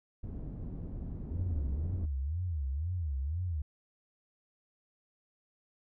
pink low-pass noise, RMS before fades -40 dBFS, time 0.23-2.06 s, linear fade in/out 10 ms, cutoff 230 Hz, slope 12 dB/octave
sine tone with vibrato, 77.78 Hz, D#2, in tune, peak -31 dBFS, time 1.31-3.62 s, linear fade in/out 5 ms, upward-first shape sine, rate 2 Hz, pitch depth 280 cents each way
effects none

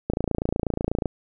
click train, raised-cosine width 2 ms, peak -10 dBFS, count 28, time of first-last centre 0.1-1.057 s, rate 28.2 Hz, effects none

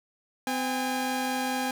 sawtooth tone pair together, 255.4 / 811 Hz, C4 / G#5, -42 / -41 cents, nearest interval octave + minor sixth, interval 2001 cents, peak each -26 dBFS, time 0.47-1.71 s, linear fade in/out 2 ms, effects none

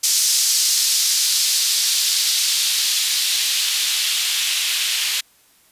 blue noise with band-pass filter sweep, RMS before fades -19 dBFS, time 0.03-5.21 s, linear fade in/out 10 ms, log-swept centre 5400 to 2900 Hz, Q 1.6, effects white hiss -55 dBFS RMS until 5.71 s + resampled to 32000 Hz

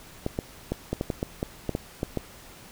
clicks, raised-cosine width 2 ms, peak -13 dBFS, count 12, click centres 0.264 / 0.389 / 0.72 / 0.93 / 1.011 / 1.102 / 1.229 / 1.429 / 1.693 / 1.751 / 2.031 / 2.173 s, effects pink hiss -48 dBFS RMS until 2.71 s

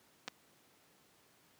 clicks, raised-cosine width 0.2 ms, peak -22 / -24 dBFS, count 2, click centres 0.279 / 0.283 s, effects pink hiss -67 dBFS RMS until 1.59 s + high-pass 150 Hz 12 dB/octave

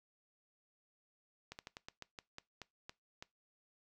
slowing click train, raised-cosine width 0.2 ms, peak -29 dBFS, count 11, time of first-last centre 1.52-3.225 s, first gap 69 ms, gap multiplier 1.19, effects noise-tail reverb RT60 0.2 s tail -21 dB re dry

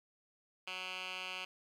10% pulse tone with band-pass filter, 185 Hz, F#3, in tune, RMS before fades -43 dBFS, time 0.67-1.45 s, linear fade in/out 5 ms, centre 2700 Hz, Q 2.3, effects 11-bit

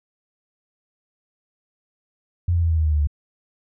sine tone with pitch steps, 87.31 / 85.12 / 82.98 / 80.9 / 78.87 / 76.89 / 74.96 / 73.08 Hz, F2 / F2 / E2 / E2 / D#2 / D#2 / D2 / D2, 0 / -44 / +12 / -32 / +24 / -20 / +36 / -8 cents, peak -16 dBFS, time 2.48-3.072 s, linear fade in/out 5 ms, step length 74 ms, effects none

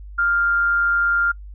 sine tone with amplitude modulation, 1396.9 Hz, F6, in tune, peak -14 dBFS, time 0.18-1.32 s, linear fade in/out 10 ms, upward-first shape sine, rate 169 Hz, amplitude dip 30%, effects noise-tail reverb RT60 0.1 s tail -26 dB re dry + added 50 Hz sine -34 dBFS peak until 1.54 s

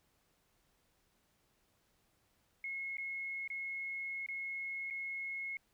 sine tone with dropouts, 2171 Hz, C#7, 37 cents flat, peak -38 dBFS, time 2.64-5.57 s, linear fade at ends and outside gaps 2 ms, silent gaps 2.97-2.982 / 3.477-3.501 / 4.263-4.286 / 4.902-4.907 s, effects pink hiss -75 dBFS RMS until 5.73 s

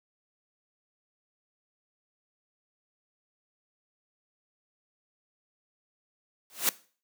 white noise with exponential growth, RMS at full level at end -21 dBFS, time 6.5-6.69 s, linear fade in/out 0 ms, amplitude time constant 41 ms, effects noise-tail reverb RT60 0.4 s tail -19 dB re dry + high-pass 200 Hz 12 dB/octave

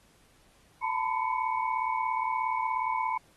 sine tone cluster, 889 / 974 / 1011 / 2225 Hz, A5 / B5 / B5 / C#7, +18 / -24 / +40 / +6 cents, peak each -31 / -35 / -30 / -38 dBFS, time 0.82-3.18 s, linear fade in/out 10 ms, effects pink hiss -63 dBFS RMS until 3.36 s + AAC 32 kbps

